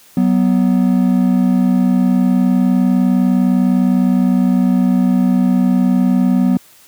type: tone pair together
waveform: triangle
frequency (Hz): 187.17 / 246.9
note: F#3 / B3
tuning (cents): +20 / 0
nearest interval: perfect fourth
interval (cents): 480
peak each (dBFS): -11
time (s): 0.17-6.57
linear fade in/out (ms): 2
effects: white hiss -46 dBFS RMS until 6.87 s + high-pass 80 Hz 12 dB/octave